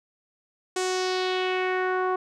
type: tone with low-pass filter sweep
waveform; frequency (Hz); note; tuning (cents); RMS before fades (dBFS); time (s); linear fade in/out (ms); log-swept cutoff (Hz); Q
sawtooth; 370; F#4; 0; -26; 0.76-2.16; 5; 8000 to 1100; 2.3
effects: none